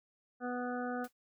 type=harmonic tone; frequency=246.9 Hz; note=B3; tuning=in tune; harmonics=1 / 2 / 3 / 5 / 6 / 7; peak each=-38 / -41 / -41 / -46 / -44 / -56 dBFS; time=0.4-1.08 s; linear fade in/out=50 ms
type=noise with exponential decay; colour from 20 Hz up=white; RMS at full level=-48 dBFS; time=1.04-1.13 s; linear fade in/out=5 ms; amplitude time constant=19 ms
effects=none